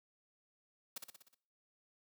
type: noise with echo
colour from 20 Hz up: white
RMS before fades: -42 dBFS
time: 0.96-0.98 s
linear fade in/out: 5 ms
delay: 61 ms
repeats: 6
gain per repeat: -4 dB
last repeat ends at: 1.346 s
effects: noise-tail reverb RT60 0.5 s tail -19 dB re dry + high-pass 150 Hz 12 dB/octave